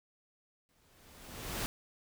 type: noise with exponential growth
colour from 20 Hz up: pink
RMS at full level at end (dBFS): -34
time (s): 0.69-1.66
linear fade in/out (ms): 0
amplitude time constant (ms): 210
effects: none